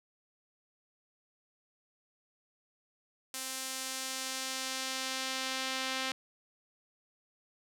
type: tone with band-pass filter sweep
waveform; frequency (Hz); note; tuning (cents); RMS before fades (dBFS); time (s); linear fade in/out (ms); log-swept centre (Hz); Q
sawtooth; 262.4; C4; +5; -37; 3.34-6.12; 2; 9000 to 3400; 0.81
effects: none